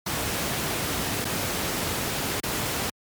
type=noise with dropouts; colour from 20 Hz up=pink; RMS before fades=-27 dBFS; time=0.06-2.9 s; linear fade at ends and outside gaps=5 ms; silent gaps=1.246-1.251 / 2.403-2.433 s; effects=high-pass 80 Hz 12 dB/octave + MP3 96 kbps